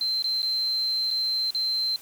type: tone with dropouts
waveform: sine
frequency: 4113 Hz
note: C8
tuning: 30 cents flat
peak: -23 dBFS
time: 0.01-1.96 s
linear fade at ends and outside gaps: 1 ms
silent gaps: 0.223-0.242 / 0.42-0.429 / 1.105-1.111 / 1.506-1.548 s
effects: white hiss -48 dBFS RMS until 2.01 s